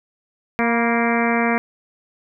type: harmonic tone with a mistuned harmonic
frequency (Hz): 233.1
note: A#3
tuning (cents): 0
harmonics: 1 / 2 / 3 / 4 / 5 / 6 / 7 / 8 / 9 / 10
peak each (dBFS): -20 / -24 / -24 / -27 / -28 / -30 / -28 / -29 / -27 / -28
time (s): 0.59-1.58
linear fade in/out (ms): 0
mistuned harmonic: 4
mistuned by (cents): +40
effects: none